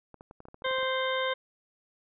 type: clicks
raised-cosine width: 1 ms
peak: -33 dBFS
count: 12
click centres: 0.143 / 0.209 / 0.311 / 0.404 / 0.454 / 0.485 / 0.544 / 0.621 / 0.664 / 0.711 / 0.785 / 0.83 s
type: harmonic tone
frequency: 522 Hz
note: C5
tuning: 4 cents flat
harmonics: 1 / 2 / 3 / 4 / 6 / 7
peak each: -30 / -33 / -35 / -36 / -38 / -38 dBFS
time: 0.64-1.34 s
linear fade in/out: 10 ms
effects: none